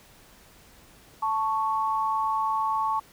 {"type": "tone pair together", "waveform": "sine", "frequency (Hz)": [880, 1108.7], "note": ["A5", "C#6"], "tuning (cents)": [0, 0], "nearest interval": "major third", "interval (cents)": 400, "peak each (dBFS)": -26, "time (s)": [1.22, 3], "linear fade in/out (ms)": 10, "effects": ["pink hiss -54 dBFS RMS until 3.12 s"]}